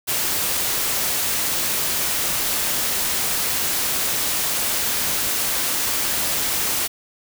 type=noise; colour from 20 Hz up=white; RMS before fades=-22 dBFS; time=0.07-6.88 s; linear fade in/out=20 ms; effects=none